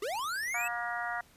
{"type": "linear sweep", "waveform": "square", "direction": "up", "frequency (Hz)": [370.3, 2677], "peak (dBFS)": -33, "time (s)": [0.02, 0.68], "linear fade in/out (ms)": 5}
{"type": "clicks", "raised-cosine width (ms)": 0.3, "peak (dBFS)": -38, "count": 7, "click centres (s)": [0.154, 0.193, 0.36, 0.434, 0.481, 0.578, 0.613]}
{"type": "harmonic tone", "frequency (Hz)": 237.6, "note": "A#3", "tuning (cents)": 33, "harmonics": [3, 4, 5, 6, 7, 8], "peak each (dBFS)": [-37, -42, -42, -38, -42, -39], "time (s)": [0.54, 1.21], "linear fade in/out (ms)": 5}
{"effects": ["pink hiss -61 dBFS RMS until 1.36 s", "resampled to 32000 Hz"]}